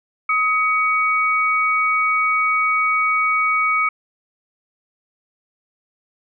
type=tone pair together; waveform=sine; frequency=1263 / 2250 Hz; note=D#6 / C#7; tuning=+26 / +25 cents; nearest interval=minor seventh; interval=999 cents; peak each=-18 dBFS; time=0.29-3.89 s; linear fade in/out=5 ms; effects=none